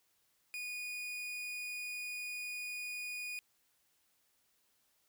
40% pulse tone, 2462 Hz, D#7, 19 cents flat, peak -39 dBFS, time 0.54-3.39 s, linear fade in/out 0 ms, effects white hiss -75 dBFS RMS until 5.08 s

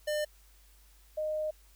square / sine tone pair in turn, 600 / 616.2 Hz, D5 / D#5, +37 / -17 cents, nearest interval unison, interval 46 cents, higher second, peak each -30 / -30 dBFS, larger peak neither, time 0.07-0.25 / 1.17-1.51 s, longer second, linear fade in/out 10 ms, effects added 50 Hz sine -58 dBFS peak until 1.75 s + white hiss -64 dBFS RMS until 1.75 s

